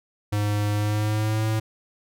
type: tone with pitch glide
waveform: square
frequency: 103.83 to 109.69 Hz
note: G#2 to A2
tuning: 0 to -5 cents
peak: -22 dBFS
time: 0.32-1.6 s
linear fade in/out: 10 ms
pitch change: +95 cents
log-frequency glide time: 0.72-1.47 s
effects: none